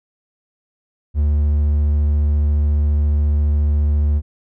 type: tone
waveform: triangle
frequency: 73.8 Hz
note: D2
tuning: 9 cents sharp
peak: -11 dBFS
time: 1.14-4.22 s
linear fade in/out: 50 ms
effects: none